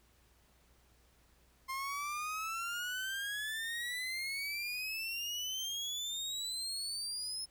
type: exponential sweep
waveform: 30% pulse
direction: up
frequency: 1052 to 5230 Hz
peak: -34 dBFS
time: 1.68-7.46 s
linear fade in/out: 20 ms
effects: added 60 Hz sine -68 dBFS peak until 7.5 s + pink hiss -69 dBFS RMS until 7.5 s